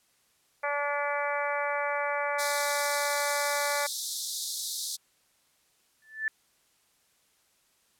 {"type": "harmonic tone", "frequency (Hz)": 288.2, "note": "D4", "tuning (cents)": -33, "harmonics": [2, 3, 4, 5, 6, 7, 8], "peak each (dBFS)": [-32, -34, -35, -36, -37, -37, -38], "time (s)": [0.63, 3.87], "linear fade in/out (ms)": 10}
{"type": "high-pass noise", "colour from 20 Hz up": "pink", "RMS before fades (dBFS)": -33, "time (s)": [2.38, 4.97], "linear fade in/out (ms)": 20, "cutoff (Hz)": 3600, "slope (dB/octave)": 96}
{"type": "tone with exponential growth", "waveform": "sine", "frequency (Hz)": 1756, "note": "A6", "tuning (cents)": -4, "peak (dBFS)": -23, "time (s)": [6.02, 6.28], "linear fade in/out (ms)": 1, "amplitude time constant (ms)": 56}
{"effects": ["white hiss -68 dBFS RMS until 7.99 s", "low-pass 12000 Hz 12 dB/octave"]}